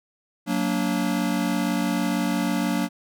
square chord, Gb augmented, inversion none, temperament just, 185 / 231.2 / 289.1 Hz, Gb3 / Bb3 / D4, 0 / -14 / -27 cents, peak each -27 dBFS, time 0.46-2.89 s, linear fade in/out 50 ms, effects none

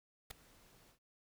pink noise with ADSR envelope, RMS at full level -42 dBFS, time 0.3-0.99 s, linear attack 11 ms, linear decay 4 ms, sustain -23 dB, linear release 100 ms, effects none

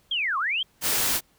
sine linear two-way sweep, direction down then up, 3328 to 1040 to 3273 Hz, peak -23 dBFS, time 0.11-0.63 s, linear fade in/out 5 ms, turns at 0.38 s
white noise, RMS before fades -24 dBFS, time 0.81-1.21 s, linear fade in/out 50 ms
effects pink hiss -63 dBFS RMS until 1.38 s

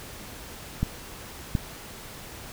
clicks, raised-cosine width 5 ms, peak -11 dBFS, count 2, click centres 0.83 / 1.552 s, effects pink hiss -42 dBFS RMS until 2.52 s

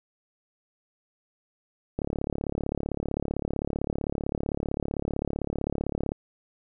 click train, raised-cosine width 2 ms, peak -15 dBFS, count 148, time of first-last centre 1.99-6.119 s, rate 35.6 Hz, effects none

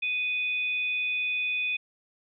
sine tone pair together, 2489 / 3485 Hz, D#7 / A7, 0 / -17 cents, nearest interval tritone, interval 583 cents, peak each -26 / -37 dBFS, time 0.02-1.77 s, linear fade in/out 10 ms, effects none

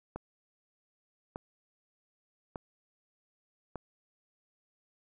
click train, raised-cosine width 1 ms, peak -24 dBFS, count 4, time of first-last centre 0.16-3.757 s, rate 0.834 Hz, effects none

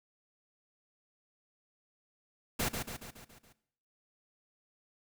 pink noise with echo, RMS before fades -32 dBFS, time 2.59-2.69 s, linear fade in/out 10 ms, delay 140 ms, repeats 6, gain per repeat -5 dB, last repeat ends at 3.53 s, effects noise-tail reverb RT60 0.7 s tail -17 dB re dry

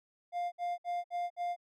triangle tone bursts, 702 Hz, F5, 9 cents sharp, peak -30 dBFS, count 5, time 0.32-1.564 s, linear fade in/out 50 ms, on 200 ms, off 61 ms, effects none

